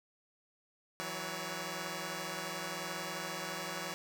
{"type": "tone cluster", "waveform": "5% pulse", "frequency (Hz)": [163.6, 184.5, 565], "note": ["E3", "F#3", "C#5"], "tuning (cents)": [-13, -5, 33], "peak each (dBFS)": -31, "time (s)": [1, 3.94], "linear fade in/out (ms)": 0, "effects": []}